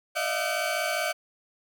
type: tone cluster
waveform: 35% pulse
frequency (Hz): 604 / 649 / 704 / 1529 / 2283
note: D5 / E5 / F5 / G6 / D7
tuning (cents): +48 / -27 / +14 / -44 / -50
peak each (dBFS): -31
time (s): 0.15-1.13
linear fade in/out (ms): 20
effects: none